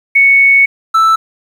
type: tone pair in turn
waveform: sine / triangle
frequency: 2217 / 1321 Hz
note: C#7 / E6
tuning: 0 / +3 cents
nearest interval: major sixth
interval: 897 cents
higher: first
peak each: -4 dBFS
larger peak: neither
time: 0.15-0.66 / 0.94-1.16 s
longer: first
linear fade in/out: 10 ms
effects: 7-bit